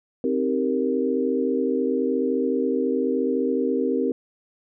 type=chord; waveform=sine; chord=C minor seventh; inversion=none; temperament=equal; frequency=261.6 / 311.1 / 392 / 466.2 Hz; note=C4 / Eb4 / G4 / Bb4; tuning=0 / 0 / 0 / 0 cents; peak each=-24 / -29 / -26 / -25 dBFS; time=0.24-4.12 s; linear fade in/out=2 ms; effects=none